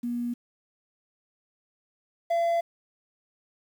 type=tone pair in turn; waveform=sine / triangle; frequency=240 / 678.8 Hz; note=B3 / F5; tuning=-49 / -49 cents; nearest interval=octave + tritone; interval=1800 cents; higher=second; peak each=-27 / -20 dBFS; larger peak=second; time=0.03-0.34 / 2.3-2.61 s; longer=neither; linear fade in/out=10 ms; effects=9-bit